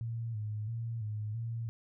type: tone with vibrato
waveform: sine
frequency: 110.8 Hz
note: A2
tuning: 13 cents sharp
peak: -34 dBFS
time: 0.01-1.69 s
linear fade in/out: 0 ms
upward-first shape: square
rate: 1.5 Hz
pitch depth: 68 cents each way
effects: none